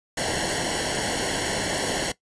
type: noise with comb filter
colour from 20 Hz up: pink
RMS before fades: -26 dBFS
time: 0.17-2.12 s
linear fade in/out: 5 ms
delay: 0.81 ms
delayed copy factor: -0.8
effects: noise-tail reverb RT60 0.1 s tail -18 dB re dry + resampled to 22050 Hz